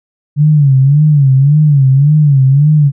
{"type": "tone with vibrato", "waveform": "sine", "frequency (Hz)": 142.4, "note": "C#3", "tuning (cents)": 47, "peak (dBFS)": -4, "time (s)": [0.36, 2.92], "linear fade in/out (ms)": 50, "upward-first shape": "sine", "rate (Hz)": 1.8, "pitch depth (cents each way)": 130, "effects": []}